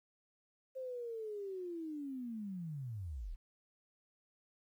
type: linear sweep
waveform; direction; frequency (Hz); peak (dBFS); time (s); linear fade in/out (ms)
sine; down; 530 to 30; -40; 0.75-3.36; 20
effects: 12-bit